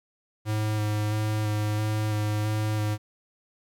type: tone with vibrato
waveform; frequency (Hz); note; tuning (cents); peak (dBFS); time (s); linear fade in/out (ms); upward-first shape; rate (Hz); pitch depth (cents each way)
square; 106.6; G#2; +46; -25; 0.45-2.98; 50; square; 1.5; 13
effects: 11-bit